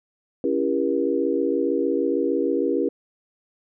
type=chord; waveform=sine; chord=C# diminished seventh; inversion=none; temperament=just; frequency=277.2 / 332.6 / 399.1 / 479 Hz; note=C#4 / E4 / G4 / Bb4; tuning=0 / +16 / +31 / +47 cents; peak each=-25 dBFS; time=0.44-2.89 s; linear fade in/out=2 ms; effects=none